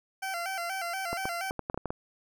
20% pulse tone with vibrato, 727 Hz, F#5, 31 cents flat, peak -27 dBFS, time 0.22-1.51 s, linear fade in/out 10 ms, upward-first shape square, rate 4.2 Hz, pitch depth 98 cents each way
clicks, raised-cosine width 1 ms, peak -18 dBFS, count 9, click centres 1.13 / 1.255 / 1.509 / 1.593 / 1.699 / 1.744 / 1.776 / 1.857 / 1.905 s
effects none

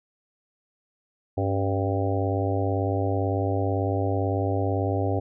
harmonic tone with a mistuned harmonic, 98 Hz, G2, in tune, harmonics 1 / 3 / 4 / 5 / 6 / 7 / 8, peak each -25 / -30 / -31 / -32 / -33 / -33 / -34 dBFS, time 1.37-5.2 s, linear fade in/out 10 ms, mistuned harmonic 3, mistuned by -66 cents, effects none

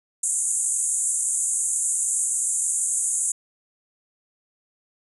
white band-pass noise, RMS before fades -24 dBFS, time 0.23-3.32 s, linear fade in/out 5 ms, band 6800 to 10000 Hz, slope 96 dB/octave, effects none

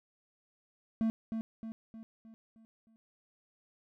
triangle tone with echo, 223.6 Hz, A3, 28 cents sharp, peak -25 dBFS, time 1.01-1.1 s, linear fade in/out 0 ms, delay 310 ms, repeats 6, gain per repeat -6 dB, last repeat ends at 2.96 s, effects none

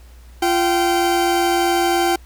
40% pulse tone pair together, 345.3 / 773.8 Hz, F4 / G5, -20 / -23 cents, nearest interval octave + major second, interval 1397 cents, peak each -17 dBFS, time 0.42-2.16 s, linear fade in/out 5 ms, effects added 60 Hz sine -40 dBFS peak until 2.25 s + pink hiss -52 dBFS RMS until 2.25 s

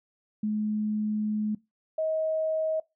sine tone pair in turn, 212.7 / 633.2 Hz, G#3 / D#5, +42 / +30 cents, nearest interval octave + perfect fifth, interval 1888 cents, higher second, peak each -25 dBFS, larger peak neither, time 0.43-1.55 / 1.98-2.8 s, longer first, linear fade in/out 5 ms, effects noise-tail reverb RT60 0.2 s tail -21 dB re dry

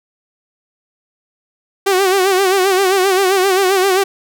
sawtooth tone with vibrato, 381.3 Hz, G4, 48 cents flat, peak -7 dBFS, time 1.86-4.04 s, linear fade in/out 10 ms, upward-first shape sine, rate 7.6 Hz, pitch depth 81 cents each way, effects none

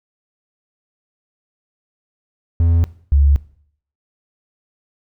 triangle / sine tone pair in turn, 84 / 70.64 Hz, E2 / C#2, +33 / +33 cents, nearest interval minor third, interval 300 cents, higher first, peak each -9 dBFS, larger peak neither, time 2.6-2.84 / 3.12-3.36 s, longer neither, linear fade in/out 0 ms, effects noise-tail reverb RT60 0.6 s tail -19 dB re dry

